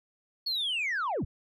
sine linear sweep, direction down, 4435 to 46.25 Hz, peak -26 dBFS, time 0.46-1.25 s, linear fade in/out 10 ms, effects tanh soft clip ceiling -26 dBFS

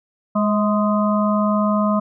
harmonic tone with a mistuned harmonic, 207.7 Hz, G#3, in tune, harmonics 1 / 3 / 5 / 6, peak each -17 / -22 / -24 / -25 dBFS, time 0.35-2 s, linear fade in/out 10 ms, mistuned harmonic 3, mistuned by +39 cents, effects none

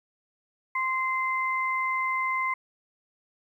sine tone pair together, 1046.5 / 2073 Hz, C6 / C7, 0 / -17 cents, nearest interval octave, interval 1183 cents, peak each -27 / -28 dBFS, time 0.75-2.54 s, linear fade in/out 5 ms, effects 10-bit

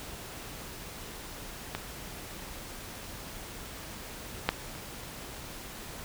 clicks, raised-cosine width 0.3 ms, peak -16 / -7 / -28 dBFS, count 3, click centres 1.75 / 4.49 / 4.752 s, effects pink hiss -43 dBFS RMS until 6.04 s

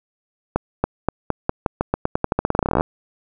accelerating click train, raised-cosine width 1 ms, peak -3 dBFS, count 27, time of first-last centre 0.56-2.809 s, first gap 280 ms, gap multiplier 0.88, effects none

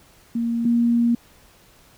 sine tone pair in turn, 233.1 / 235.7 Hz, A#3 / A#3, 0 / +19 cents, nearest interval unison, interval 19 cents, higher second, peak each -20 / -15 dBFS, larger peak second, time 0.35-0.65 / 0.65-1.15 s, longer second, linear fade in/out 5 ms, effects pink hiss -53 dBFS RMS until 1.97 s

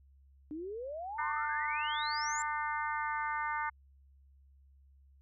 sine exponential sweep, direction up, 293.2 to 7459 Hz, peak -38 dBFS, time 0.51-2.42 s, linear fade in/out 0 ms
harmonic tone, 299.9 Hz, D4, 36 cents sharp, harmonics 3 / 4 / 5 / 6 / 7, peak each -36 / -38 / -40 / -42 / -43 dBFS, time 1.18-3.7 s, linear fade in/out 10 ms
effects added 68 Hz sine -59 dBFS peak until 5.21 s

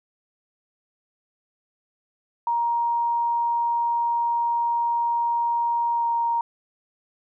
sine tone with pitch glide, 940 to 934.6 Hz, A#5 to A#5, +14 to +4 cents, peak -20 dBFS, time 2.47-6.41 s, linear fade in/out 2 ms, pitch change -10 cents, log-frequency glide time 5.94-6.05 s, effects none

